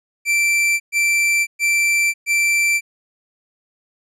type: tone bursts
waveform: 45% pulse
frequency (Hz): 2343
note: D7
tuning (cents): -5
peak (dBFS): -14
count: 4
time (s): 0.25-2.81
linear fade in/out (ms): 50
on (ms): 550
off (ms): 120
effects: low-pass 11000 Hz 12 dB/octave